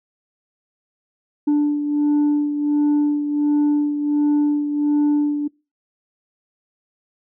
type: beating tone pair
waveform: sine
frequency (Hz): 293.7 / 295.1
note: D4 / D4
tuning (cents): 0 / +8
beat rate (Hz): 1.4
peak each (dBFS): -14 / -21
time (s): 1.47-5.48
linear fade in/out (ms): 10
effects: noise-tail reverb RT60 0.3 s tail -26 dB re dry + tanh soft clip ceiling -13 dBFS